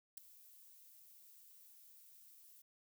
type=noise with ADSR envelope; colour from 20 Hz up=violet; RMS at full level=-43 dBFS; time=0.17-2.62 s; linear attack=8 ms; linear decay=4 ms; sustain=-19 dB; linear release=6 ms; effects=none